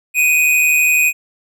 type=tone with amplitude modulation; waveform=square; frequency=2489 Hz; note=D#7; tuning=in tune; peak=-9 dBFS; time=0.14-1.13 s; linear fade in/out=50 ms; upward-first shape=sine; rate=152 Hz; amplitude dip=50%; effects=none